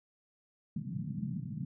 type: band-pass noise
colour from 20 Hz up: pink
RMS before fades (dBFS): -38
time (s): 0.76-1.65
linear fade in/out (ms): 5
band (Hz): 120 to 220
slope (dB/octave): 48
effects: none